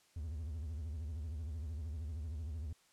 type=tone with vibrato; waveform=triangle; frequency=77.78 Hz; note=D#2; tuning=in tune; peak=-37 dBFS; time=0.16-2.73 s; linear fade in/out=5 ms; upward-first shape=sine; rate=13 Hz; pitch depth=180 cents each way; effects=white hiss -69 dBFS RMS until 2.92 s + low-pass 9000 Hz 12 dB/octave